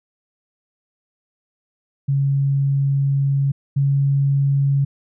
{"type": "tone pair in turn", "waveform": "sine", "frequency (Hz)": [138.59, 139.13], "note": ["C#3", "C#3"], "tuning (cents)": [0, 7], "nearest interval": "unison", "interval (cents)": 7, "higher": "second", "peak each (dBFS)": [-15, -14], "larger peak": "second", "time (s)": [[2.08, 3.52], [3.76, 4.85]], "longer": "first", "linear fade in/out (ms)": 10, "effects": []}